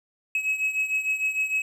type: beating tone pair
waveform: triangle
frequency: 2561 / 2567.6 Hz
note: D#7 / E7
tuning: +49 / -46 cents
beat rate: 6.6 Hz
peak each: -23 / -28 dBFS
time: 0.35-1.62 s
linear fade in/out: 2 ms
effects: none